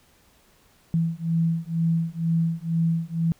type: beating tone pair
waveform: sine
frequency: 164.3 / 166.4 Hz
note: E3 / E3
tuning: -5 / +17 cents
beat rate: 2.1 Hz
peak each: -24 dBFS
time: 0.94-3.32 s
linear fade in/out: 0 ms
effects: pink hiss -59 dBFS RMS until 3.39 s